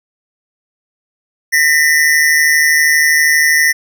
square tone pair together, 1832.5 / 1985 Hz, A#6 / B6, -30 / +8 cents, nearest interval minor second, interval 138 cents, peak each -12 dBFS, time 1.52-3.73 s, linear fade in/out 20 ms, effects none

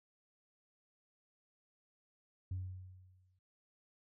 sine tone with exponential decay, 92.5 Hz, F#2, in tune, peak -34 dBFS, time 2.51-3.39 s, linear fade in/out 5 ms, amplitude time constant 190 ms, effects tanh soft clip ceiling -34 dBFS

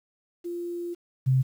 sine tone pair in turn, 346.6 / 130.81 Hz, F4 / C3, -13 / 0 cents, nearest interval octave + perfect fourth, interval 1687 cents, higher first, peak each -30 / -18 dBFS, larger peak second, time 0.44-0.95 / 1.26-1.43 s, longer first, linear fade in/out 20 ms, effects 9-bit

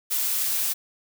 blue noise, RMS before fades -25 dBFS, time 0.1-0.74 s, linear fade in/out 20 ms, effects none

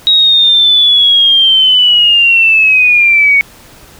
sine linear sweep, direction down, 3812 to 2217 Hz, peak -4 dBFS, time 0.07-3.41 s, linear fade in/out 0 ms, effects pink hiss -38 dBFS RMS until 3.99 s

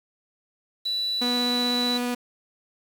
sine tone, 3955 Hz, B7, 2 cents sharp, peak -24 dBFS, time 0.85-1.98 s, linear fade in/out 10 ms
sawtooth tone with vibrato, 244.7 Hz, B3, 16 cents flat, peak -21 dBFS, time 1.21-2.15 s, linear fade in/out 10 ms, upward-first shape triangle, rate 16 Hz, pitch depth 8 cents each way
effects 7-bit

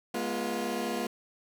20% pulse chord, F diminished, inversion first, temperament equal with one note detuned, 207.7 / 242.4 / 349.2 Hz, Ab3 / Cb4 / F4, 0 / -32 / 0 cents, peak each -31 / -29 / -30 dBFS, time 0.14-1.07 s, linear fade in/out 5 ms, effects none

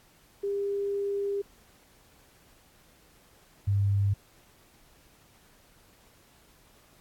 sine tone pair in turn, 400.9 / 99.94 Hz, G4 / G2, +39 / +34 cents, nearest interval 2 octaves, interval 2405 cents, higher first, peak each -27 / -22 dBFS, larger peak second, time 0.43-1.42 / 3.67-4.14 s, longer first, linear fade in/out 10 ms, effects pink hiss -60 dBFS RMS until 7 s + AAC 64 kbps

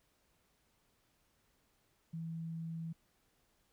sine tone, 164 Hz, E3, 9 cents flat, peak -39 dBFS, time 2.13-2.93 s, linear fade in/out 10 ms, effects pink hiss -75 dBFS RMS until 3.72 s

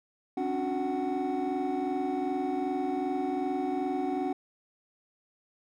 triangle tone cluster, 270.2 / 292.8 / 366.8 / 746 Hz, C#4 / D4 / F#4 / F#5, -44 / -5 / -15 / +14 cents, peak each -31 dBFS, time 0.37-4.33 s, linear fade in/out 5 ms, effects tanh soft clip ceiling -20 dBFS

